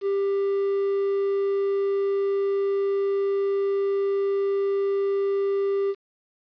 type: tone with quantisation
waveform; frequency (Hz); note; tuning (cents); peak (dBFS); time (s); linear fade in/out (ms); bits
triangle; 395.9; G4; +17; -19; 0.01-5.95; 50; 8
effects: resampled to 11025 Hz

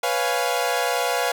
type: chord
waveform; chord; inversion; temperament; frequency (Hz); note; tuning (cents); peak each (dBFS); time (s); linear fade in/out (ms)
sawtooth; C# dominant seventh; third; equal; 493.9 / 554.4 / 698.5 / 830.6; B4 / C#5 / E#5 / G#5; 0 / 0 / 0 / 0; -22 / -24 / -21 / -24; 0.03-1.32; 5
effects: none

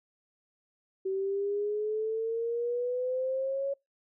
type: exponential sweep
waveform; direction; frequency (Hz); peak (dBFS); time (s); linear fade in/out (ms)
sine; up; 380 to 557; -28; 1.05-3.74; 10
effects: noise-tail reverb RT60 0.2 s tail -25 dB re dry

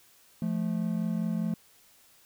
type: tone pair together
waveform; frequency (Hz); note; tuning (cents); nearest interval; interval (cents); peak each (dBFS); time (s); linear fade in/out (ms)
triangle; 173.03 / 218; F3 / A3; -16 / -16; major third; 400; -28; 0.42-1.54; 2
effects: white hiss -60 dBFS RMS until 2.25 s

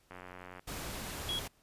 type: click train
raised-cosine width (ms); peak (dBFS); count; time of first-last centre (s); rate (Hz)
0.5; -32; 45; 0.11-0.595; 90.8
type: noise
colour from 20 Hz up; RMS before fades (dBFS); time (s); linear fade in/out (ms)
pink; -41; 0.67-1.48; 10
type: tone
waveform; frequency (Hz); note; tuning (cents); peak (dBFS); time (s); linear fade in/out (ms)
triangle; 3322; G#7; 0; -32; 1.29-1.39; 0
effects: pink hiss -69 dBFS RMS until 1.62 s + resampled to 32000 Hz

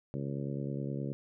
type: harmonic tone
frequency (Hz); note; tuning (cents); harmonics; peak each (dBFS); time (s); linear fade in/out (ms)
69.6; C#2; +8; 2 / 3 / 4 / 5 / 6 / 7 / 8; -36 / -40 / -42 / -44 / -46 / -47 / -48; 0.14-1.13; 0
effects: none

